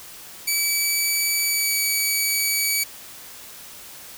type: tone with pitch glide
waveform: 10% pulse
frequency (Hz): 2294 to 2276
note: D7 to C#7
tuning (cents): -41 to +45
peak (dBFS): -11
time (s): 0.47-2.84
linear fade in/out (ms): 10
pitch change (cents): -14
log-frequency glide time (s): 1.44-1.76
effects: white hiss -41 dBFS RMS until 4.17 s